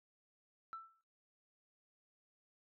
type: tone with exponential decay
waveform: sine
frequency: 1329 Hz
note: E6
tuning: 14 cents sharp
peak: -40 dBFS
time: 0.73-1.01 s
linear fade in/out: 0 ms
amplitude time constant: 59 ms
effects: noise-tail reverb RT60 0.7 s tail -24 dB re dry + tanh soft clip ceiling -39 dBFS